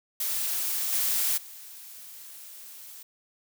blue noise with level steps, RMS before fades -29 / -26 / -45 dBFS, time 0.2-3.03 s, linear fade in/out 5 ms, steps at 0.92 / 1.37 s, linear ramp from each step 10 ms, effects none

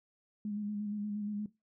sine tone with vibrato, 207.7 Hz, G#3, in tune, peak -34 dBFS, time 0.45-1.46 s, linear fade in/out 2 ms, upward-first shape square, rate 8.5 Hz, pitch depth 24 cents each way, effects noise-tail reverb RT60 0.2 s tail -17 dB re dry

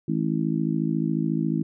harmonic tone, 54.1 Hz, A1, 29 cents flat, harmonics 3 / 4 / 5 / 6, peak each -26 / -27 / -28 / -29 dBFS, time 0.08-1.63 s, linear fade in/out 5 ms, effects none

